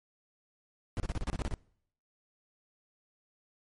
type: noise bursts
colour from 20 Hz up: brown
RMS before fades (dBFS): -32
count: 10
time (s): 0.97-1.539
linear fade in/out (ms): 0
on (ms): 29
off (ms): 31
effects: noise-tail reverb RT60 0.7 s tail -24 dB re dry + MP3 48 kbps